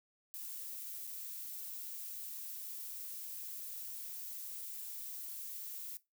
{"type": "noise with dropouts", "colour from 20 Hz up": "violet", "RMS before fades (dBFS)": -45, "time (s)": [0.34, 5.97], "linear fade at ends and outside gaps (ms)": 0, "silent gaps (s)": [1.069, 1.073], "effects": ["noise-tail reverb RT60 0.2 s tail -18 dB re dry"]}